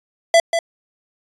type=tone with echo; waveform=square; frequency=669 Hz; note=E5; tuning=25 cents sharp; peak=-9 dBFS; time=0.34-0.4 s; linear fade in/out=2 ms; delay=190 ms; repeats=1; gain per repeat=-7 dB; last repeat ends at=0.59 s; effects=resampled to 22050 Hz